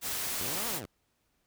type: noise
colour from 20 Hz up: white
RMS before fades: -34 dBFS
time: 0.01-0.81 s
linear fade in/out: 50 ms
type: linear two-way sweep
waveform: 10% pulse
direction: up then down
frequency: 76 to 244.5 to 76 Hz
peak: -31 dBFS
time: 0.4-0.86 s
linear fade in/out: 10 ms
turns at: 0.67 s
effects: pink hiss -75 dBFS RMS until 1.46 s